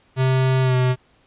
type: tone with pitch glide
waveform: square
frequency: 130.81 to 127.31 Hz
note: C3 to C3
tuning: 0 to -47 cents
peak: -16 dBFS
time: 0.16-0.96 s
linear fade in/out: 50 ms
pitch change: -47 cents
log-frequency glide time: 0.62-0.75 s
effects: pink hiss -58 dBFS RMS until 1.26 s + resampled to 8000 Hz